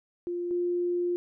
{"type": "tone pair in turn", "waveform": "sine", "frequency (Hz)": [350, 351.9], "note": ["F4", "F4"], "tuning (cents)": [4, 13], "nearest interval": "unison", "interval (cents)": 9, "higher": "second", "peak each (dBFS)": [-29, -25], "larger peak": "second", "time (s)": [[0.27, 0.51], [0.51, 1.16]], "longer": "second", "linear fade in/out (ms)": 0, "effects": []}